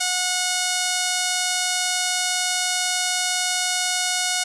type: tone with low-pass filter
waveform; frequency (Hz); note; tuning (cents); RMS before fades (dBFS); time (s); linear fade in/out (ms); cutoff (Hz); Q
5% pulse; 729; F#5; -26; -23; 0-4.44; 10; 9500; 1.1
effects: none